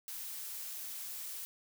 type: noise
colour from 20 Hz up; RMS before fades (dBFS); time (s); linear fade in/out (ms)
blue; -43; 0.08-1.45; 0
effects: none